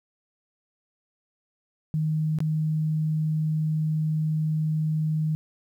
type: tone with dropouts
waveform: sine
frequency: 155.7 Hz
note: D#3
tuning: 2 cents sharp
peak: -22 dBFS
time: 1.94-5.35 s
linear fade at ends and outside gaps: 0 ms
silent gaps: 2.387-2.404 s
effects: 10-bit